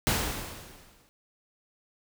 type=noise with exponential decay; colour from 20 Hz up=pink; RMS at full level=-24 dBFS; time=0.07-1.09 s; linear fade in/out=0 ms; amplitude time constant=220 ms; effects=none